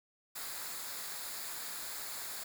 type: noise with comb filter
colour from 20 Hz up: white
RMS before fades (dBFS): -42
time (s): 0.35-2.44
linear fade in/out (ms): 10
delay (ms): 0.34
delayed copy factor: -0.55
effects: none